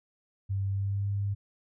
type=tone with pitch glide; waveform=sine; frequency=98 to 100.35 Hz; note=G2 to G2; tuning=0 to +41 cents; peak=-27 dBFS; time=0.49-1.35 s; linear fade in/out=20 ms; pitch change=+41 cents; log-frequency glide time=0.7-1.07 s; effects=none